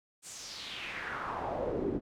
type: noise with band-pass filter sweep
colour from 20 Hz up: brown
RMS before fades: -37 dBFS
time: 0.22-2.01 s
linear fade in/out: 50 ms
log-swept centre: 8600 to 280 Hz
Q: 3.1
effects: none